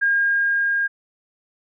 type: tone with level ramp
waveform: sine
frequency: 1618 Hz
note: G#6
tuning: 46 cents flat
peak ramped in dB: -15 to -18 dBFS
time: 0.01-0.88 s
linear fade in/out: 20 ms
effects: none